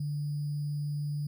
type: tone with sample-and-hold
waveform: sine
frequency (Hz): 146.83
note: D3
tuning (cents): 0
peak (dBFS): -30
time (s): 0-1.27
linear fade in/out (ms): 5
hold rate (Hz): 4900
effects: none